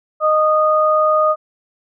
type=tone pair together; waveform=sine; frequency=618.3 / 1234 Hz; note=D#5 / D#6; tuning=-11 / -15 cents; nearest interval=octave; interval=1196 cents; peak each=-14 dBFS; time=0.2-1.36 s; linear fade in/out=50 ms; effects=none